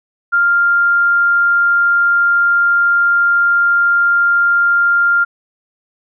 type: tone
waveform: sine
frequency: 1397 Hz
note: F6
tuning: in tune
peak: -9 dBFS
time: 0.32-5.25 s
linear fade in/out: 20 ms
effects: none